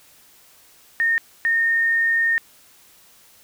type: tone bursts at uneven times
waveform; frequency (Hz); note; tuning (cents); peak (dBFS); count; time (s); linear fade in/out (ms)
sine; 1834; A#6; -29; -16; 2; 1-1.18 / 1.45-2.38; 0
effects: white hiss -52 dBFS RMS until 3.43 s